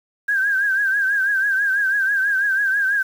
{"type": "tone with vibrato", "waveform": "sine", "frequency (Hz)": 1598, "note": "G6", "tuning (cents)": 33, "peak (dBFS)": -16, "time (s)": [0.28, 3.03], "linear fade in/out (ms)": 10, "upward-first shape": "triangle", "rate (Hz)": 6.1, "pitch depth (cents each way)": 93, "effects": ["7-bit"]}